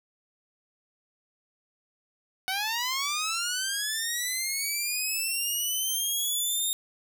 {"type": "linear sweep", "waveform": "10% pulse", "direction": "up", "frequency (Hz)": [740, 3700], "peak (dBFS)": -19, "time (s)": [2.48, 6.73], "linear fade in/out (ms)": 0, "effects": []}